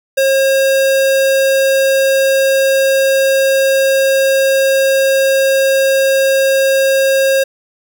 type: tone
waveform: square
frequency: 539 Hz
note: C#5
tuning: 49 cents flat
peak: -10 dBFS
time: 0.17-7.44 s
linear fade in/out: 10 ms
effects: none